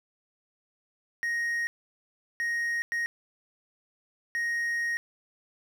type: tone bursts at uneven times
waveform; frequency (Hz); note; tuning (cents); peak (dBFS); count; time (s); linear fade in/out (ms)
triangle; 1872; A#6; +7; -25; 4; 1.23-1.67 / 2.4-2.82 / 2.92-3.06 / 4.35-4.97; 0
effects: none